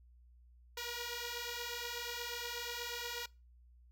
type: beating tone pair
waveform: 5% pulse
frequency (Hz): 474 / 482.3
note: A#4 / B4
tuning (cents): +29 / -41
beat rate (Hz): 8.3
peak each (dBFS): -31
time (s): 0.77-3.26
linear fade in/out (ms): 5
effects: noise-tail reverb RT60 0.3 s tail -24 dB re dry + added 60 Hz sine -59 dBFS peak until 3.91 s